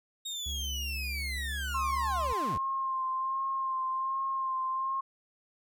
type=linear sweep; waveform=30% pulse; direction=down; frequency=3748 to 55 Hz; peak=-32 dBFS; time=0.25-2.58 s; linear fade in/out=10 ms
type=tone; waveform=triangle; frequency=69.3 Hz; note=C#2; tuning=in tune; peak=-33 dBFS; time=0.46-2.33 s; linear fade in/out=5 ms
type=tone with vibrato; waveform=sine; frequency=1060 Hz; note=C6; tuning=22 cents sharp; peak=-29 dBFS; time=1.74-5.01 s; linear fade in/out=10 ms; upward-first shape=sine; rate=1.3 Hz; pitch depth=24 cents each way
effects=none